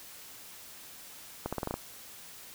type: accelerating click train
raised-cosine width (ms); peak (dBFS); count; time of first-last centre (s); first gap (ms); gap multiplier
1; -18; 7; 1.46-1.741; 66; 0.86
effects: white hiss -49 dBFS RMS until 2.54 s